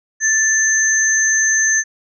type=tone pair together; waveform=sine; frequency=1762 / 6250 Hz; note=A6 / G8; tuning=+2 / -6 cents; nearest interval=octave + minor seventh; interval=2192 cents; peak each=-15 dBFS; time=0.2-1.84 s; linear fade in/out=50 ms; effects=none